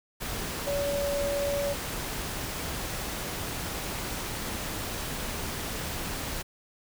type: tone in noise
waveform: sine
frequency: 568 Hz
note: C#5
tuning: 42 cents sharp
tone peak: -27 dBFS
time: 0.66-1.74 s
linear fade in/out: 20 ms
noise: pink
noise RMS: -34 dBFS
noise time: 0.2-6.43 s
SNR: +4 dB
effects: none